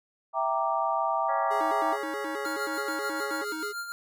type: chord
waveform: sine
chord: E half-diminished seventh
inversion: none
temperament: equal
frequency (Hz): 659.3 / 784 / 932.3 / 1174.7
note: E5 / G5 / Bb5 / D6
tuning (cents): 0 / 0 / 0 / 0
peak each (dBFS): -30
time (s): 0.33-1.98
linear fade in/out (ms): 50
type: harmonic tone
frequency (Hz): 277.1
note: C#4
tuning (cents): -1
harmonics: 2 / 3 / 4 / 5 / 6 / 7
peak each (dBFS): -37 / -39 / -40 / -41 / -42 / -42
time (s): 1.28-3.45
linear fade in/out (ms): 20
type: tone with vibrato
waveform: square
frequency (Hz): 361.6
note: F#4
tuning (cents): -40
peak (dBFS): -35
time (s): 1.5-3.73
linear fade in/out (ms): 20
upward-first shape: square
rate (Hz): 4.7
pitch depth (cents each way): 240
type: tone with tremolo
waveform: square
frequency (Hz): 1396.9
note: F6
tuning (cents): 0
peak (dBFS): -32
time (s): 2.45-3.92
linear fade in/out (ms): 0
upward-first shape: sine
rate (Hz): 6.9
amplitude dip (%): 55
effects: none